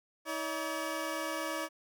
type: tone pair together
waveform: 15% pulse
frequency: 319.3 / 570 Hz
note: D#4 / C#5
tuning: +45 / +48 cents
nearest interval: minor seventh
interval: 1003 cents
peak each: -31 / -30 dBFS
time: 0.25-1.69 s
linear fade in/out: 50 ms
effects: none